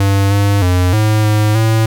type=tone with pitch steps; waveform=square; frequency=98.8 / 100.7 / 90.1 / 107.7 / 106.5 / 111.3 Hz; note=G2 / G2 / F#2 / A2 / G#2 / A2; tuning=+14 / +47 / -45 / -37 / +44 / +20 cents; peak=-10 dBFS; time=0-1.86 s; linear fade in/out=5 ms; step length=310 ms; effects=none